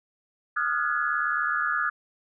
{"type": "tone cluster", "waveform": "sine", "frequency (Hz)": [1228, 1376, 1455, 1690], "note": ["D#6", "F6", "F#6", "G#6"], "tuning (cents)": [-23, -26, -29, 30], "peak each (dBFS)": -29, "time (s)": [0.56, 1.9], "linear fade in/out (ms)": 10, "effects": []}